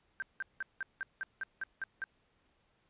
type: tone bursts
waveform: sine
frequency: 1568 Hz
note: G6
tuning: in tune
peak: -34 dBFS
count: 10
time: 0.2-2.04 s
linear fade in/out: 0 ms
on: 22 ms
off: 180 ms
effects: pink hiss -73 dBFS RMS until 2.89 s + resampled to 8000 Hz